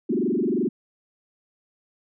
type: tone with frequency modulation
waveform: sine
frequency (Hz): 298.3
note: D4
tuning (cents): +27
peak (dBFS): -20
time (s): 0.09-0.69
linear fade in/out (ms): 10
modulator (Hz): 22.8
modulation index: 4
effects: none